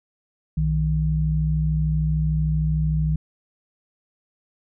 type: tone pair together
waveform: sine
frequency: 62.36 / 155.56 Hz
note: B1 / D#3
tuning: +17 / 0 cents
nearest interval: octave + major third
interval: 1583 cents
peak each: -23 / -20 dBFS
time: 0.57-3.16 s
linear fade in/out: 5 ms
effects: none